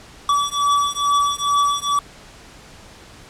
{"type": "beating tone pair", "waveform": "square", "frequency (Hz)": [1147, 1149.3], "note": ["D6", "D6"], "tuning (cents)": [-41, -38], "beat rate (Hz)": 2.3, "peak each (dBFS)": -20, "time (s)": [0.29, 1.99], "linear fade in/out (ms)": 2, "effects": ["pink hiss -43 dBFS RMS until 3.29 s", "low-pass 8000 Hz 12 dB/octave"]}